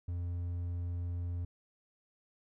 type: tone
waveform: triangle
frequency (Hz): 87.31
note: F2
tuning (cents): 0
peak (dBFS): -32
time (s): 0.08-1.45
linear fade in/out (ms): 5
effects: none